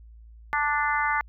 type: harmonic tone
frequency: 293.7 Hz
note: D4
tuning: in tune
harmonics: 3 / 4 / 5 / 6 / 7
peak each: -27 / -28 / -29 / -30 / -30 dBFS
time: 0.53-1.21 s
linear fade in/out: 0 ms
effects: added 56 Hz sine -45 dBFS peak until 1.28 s